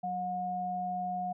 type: tone pair together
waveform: sine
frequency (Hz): 185 / 722.3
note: F#3 / F#5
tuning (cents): 0 / -42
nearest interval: 2 octaves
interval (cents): 2358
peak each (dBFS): -40 / -32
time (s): 0.03-1.33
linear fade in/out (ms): 10
effects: none